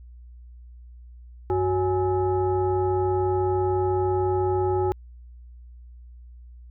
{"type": "tone with frequency modulation", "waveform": "sine", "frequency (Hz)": 370, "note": "F#4", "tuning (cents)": 0, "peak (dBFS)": -20, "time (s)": [1.5, 4.92], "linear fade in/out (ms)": 0, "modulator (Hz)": 464, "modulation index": 0.94, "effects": ["added 60 Hz sine -42 dBFS peak until 6.7 s"]}